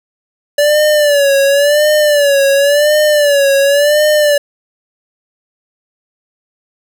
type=tone with vibrato; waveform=square; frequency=578 Hz; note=D5; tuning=28 cents flat; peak=-8 dBFS; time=0.58-4.38 s; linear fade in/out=5 ms; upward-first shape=sine; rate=0.93 Hz; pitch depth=83 cents each way; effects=none